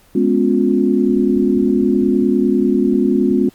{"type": "chord", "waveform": "sine", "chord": "C# dominant seventh", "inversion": "second", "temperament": "equal with one note detuned", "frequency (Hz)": [207.7, 246.9, 277.2, 357.2], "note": ["G#3", "B3", "C#4", "E#4"], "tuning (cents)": [0, 0, 0, 39], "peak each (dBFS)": -17, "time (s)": [0.15, 3.49], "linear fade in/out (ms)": 5, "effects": ["pink hiss -50 dBFS RMS until 3.54 s", "Opus 24 kbps"]}